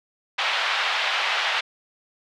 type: band-pass noise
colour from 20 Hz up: white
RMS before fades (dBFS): -24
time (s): 0.38-1.61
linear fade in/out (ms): 10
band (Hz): 660 to 3500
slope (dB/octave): 24
effects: none